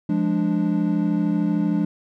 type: chord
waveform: triangle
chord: D diminished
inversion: first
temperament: equal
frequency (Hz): 174.61 / 207.7 / 293.7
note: F3 / Ab3 / D4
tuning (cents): 0 / 0 / 0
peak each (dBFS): -21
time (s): 0.09-1.85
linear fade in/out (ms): 5
effects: none